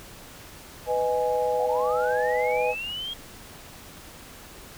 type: chord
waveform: sine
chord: G# minor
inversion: first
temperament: just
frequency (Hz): 498.4 / 623 / 830.6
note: B4 / D#5 / G#5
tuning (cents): +16 / +2 / 0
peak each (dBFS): -24 / -29 / -27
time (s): 0.86-2.75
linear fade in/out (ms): 50
type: linear sweep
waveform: sine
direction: up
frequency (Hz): 687 to 3274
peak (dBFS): -30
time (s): 1.59-3.14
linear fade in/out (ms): 10
effects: pink hiss -45 dBFS RMS until 4.77 s